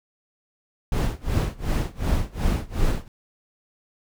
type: noise with tremolo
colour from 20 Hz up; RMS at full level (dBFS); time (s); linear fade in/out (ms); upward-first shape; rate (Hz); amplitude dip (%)
brown; -20; 0.92-3.08; 2; sine; 2.7; 95
effects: none